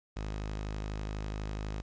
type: tone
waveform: sawtooth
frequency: 52.1 Hz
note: G#1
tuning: 6 cents sharp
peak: -31 dBFS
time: 0.16-1.82 s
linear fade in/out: 10 ms
effects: resampled to 16000 Hz + 10-bit